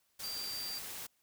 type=tone in noise; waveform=sine; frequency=4713 Hz; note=D8; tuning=5 cents sharp; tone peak=-39 dBFS; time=0.23-0.79 s; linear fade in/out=10 ms; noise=white; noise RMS=-44 dBFS; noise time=0.19-1.07 s; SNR=+2 dB; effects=white hiss -75 dBFS RMS until 1.22 s